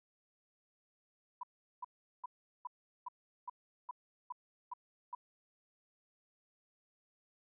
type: tone bursts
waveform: sine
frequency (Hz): 987.8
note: B5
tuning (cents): 0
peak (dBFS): -39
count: 10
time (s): 1.41-5.15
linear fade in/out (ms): 5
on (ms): 23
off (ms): 390
effects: none